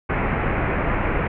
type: low-pass noise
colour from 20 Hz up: pink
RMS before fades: -22 dBFS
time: 0.09-1.28 s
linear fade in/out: 10 ms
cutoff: 2400 Hz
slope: 48 dB/octave
effects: none